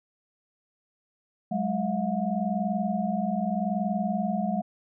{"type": "tone cluster", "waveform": "sine", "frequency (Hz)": [188.8, 209.6, 655, 717], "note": ["F#3", "G#3", "E5", "F5"], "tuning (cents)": [35, 16, -11, 45], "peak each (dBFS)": [-30, -28, -35, -31], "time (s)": [1.51, 4.62], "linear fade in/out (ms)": 10, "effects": []}